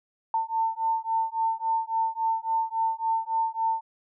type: beating tone pair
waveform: sine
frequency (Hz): 897 / 900.6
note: A5 / A5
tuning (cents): +33 / +40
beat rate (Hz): 3.6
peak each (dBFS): -27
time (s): 0.34-3.81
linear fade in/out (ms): 2
effects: none